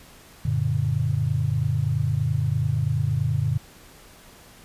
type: chord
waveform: sine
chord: Gb augmented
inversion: none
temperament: just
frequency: 92.5 / 115.62 / 144.53 Hz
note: Gb2 / Bb2 / D3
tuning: 0 / -14 / -27 cents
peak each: -27 / -24 / -24 dBFS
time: 0.45-3.58 s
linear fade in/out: 5 ms
effects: pink hiss -49 dBFS RMS until 4.64 s + resampled to 32000 Hz